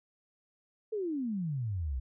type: exponential sweep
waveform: sine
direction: down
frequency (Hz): 451.6 to 60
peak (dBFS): -31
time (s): 0.92-2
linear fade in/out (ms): 10
effects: none